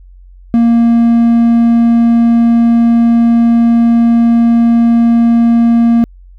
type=tone; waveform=triangle; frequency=233.1 Hz; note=A#3; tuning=in tune; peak=-3 dBFS; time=0.54-6.04 s; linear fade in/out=0 ms; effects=added 45 Hz sine -34 dBFS peak until 6.38 s